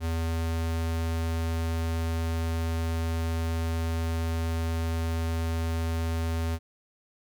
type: tone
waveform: square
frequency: 82.2 Hz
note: E2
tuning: 4 cents flat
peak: -27 dBFS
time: 0-6.59 s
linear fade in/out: 50 ms
effects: none